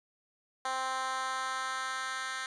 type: tone with high-pass filter sweep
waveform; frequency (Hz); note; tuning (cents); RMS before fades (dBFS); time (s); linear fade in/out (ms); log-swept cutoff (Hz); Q
10% pulse; 261.6; C4; 0; -35; 0.65-2.46; 2; 810 to 1700; 1.6
effects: resampled to 22050 Hz